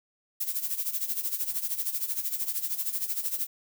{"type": "noise with tremolo", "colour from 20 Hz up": "violet", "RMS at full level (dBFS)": -28, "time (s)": [0.4, 3.47], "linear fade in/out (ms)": 10, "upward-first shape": "sine", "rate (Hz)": 13, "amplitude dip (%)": 75, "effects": []}